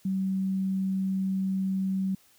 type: tone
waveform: sine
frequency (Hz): 191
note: G3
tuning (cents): -45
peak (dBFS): -25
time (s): 0.05-2.15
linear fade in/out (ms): 5
effects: white hiss -61 dBFS RMS until 2.38 s